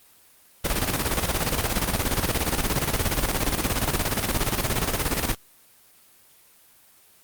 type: noise with tremolo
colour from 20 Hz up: pink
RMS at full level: -22 dBFS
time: 0.64-5.35 s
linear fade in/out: 10 ms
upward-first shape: square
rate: 17 Hz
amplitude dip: 60%
effects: white hiss -55 dBFS RMS until 7.23 s + Opus 24 kbps